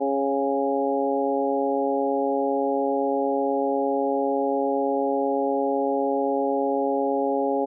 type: harmonic tone with a mistuned harmonic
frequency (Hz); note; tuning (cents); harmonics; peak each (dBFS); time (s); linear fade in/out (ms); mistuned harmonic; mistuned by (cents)
137.8; C#3; -10; 2 / 3 / 4 / 5 / 6; -27 / -26 / -26 / -31 / -28; 0-7.66; 20; 5; +20
effects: none